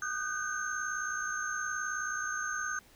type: tone cluster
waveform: sine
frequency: 1229 / 1502 / 1561 / 6360 Hz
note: D#6 / F#6 / G6 / G8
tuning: -22 / +26 / -8 / +24 cents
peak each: -38 / -36 / -39 / -40 dBFS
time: 0.02-2.79 s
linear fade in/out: 2 ms
effects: pink hiss -60 dBFS RMS until 2.95 s